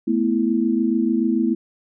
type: chord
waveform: sine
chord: A suspended second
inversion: none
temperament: equal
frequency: 220 / 246.9 / 329.6 Hz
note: A3 / B3 / E4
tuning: 0 / 0 / 0 cents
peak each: -21 dBFS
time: 0.07-1.55 s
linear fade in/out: 10 ms
effects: none